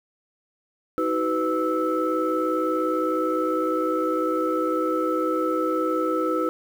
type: tone cluster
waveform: sine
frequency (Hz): 317.8 / 377.6 / 499.5 / 1311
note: D#4 / F#4 / B4 / E6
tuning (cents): +37 / +35 / +20 / -10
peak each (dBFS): -25 / -28 / -25 / -26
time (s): 0.98-6.49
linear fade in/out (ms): 0
effects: tanh soft clip ceiling -13 dBFS + 8-bit